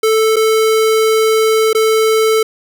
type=tone with dropouts; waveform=square; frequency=440 Hz; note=A4; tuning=in tune; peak=-10 dBFS; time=0.03-2.43 s; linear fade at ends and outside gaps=5 ms; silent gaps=0.36-0.365 / 1.731-1.748 s; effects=none